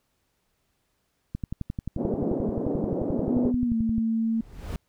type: click train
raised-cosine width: 5 ms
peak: -18 dBFS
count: 31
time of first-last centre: 1.35-3.982 s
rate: 11.4 Hz
type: band-pass noise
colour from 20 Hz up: pink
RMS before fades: -28 dBFS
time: 1.96-3.53 s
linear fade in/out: 50 ms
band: 180 to 550 Hz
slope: 24 dB/octave
type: tone with pitch glide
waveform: sine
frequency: 246.9 to 225.1 Hz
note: B3 to A3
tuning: 0 to +40 cents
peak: -22 dBFS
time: 3.29-4.41 s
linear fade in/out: 5 ms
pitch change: -160 cents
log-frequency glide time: 3.63-3.76 s
type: noise with exponential growth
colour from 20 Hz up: brown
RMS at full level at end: -28 dBFS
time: 4.2-4.76 s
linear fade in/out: 1 ms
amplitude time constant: 120 ms
effects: pink hiss -73 dBFS RMS until 4.88 s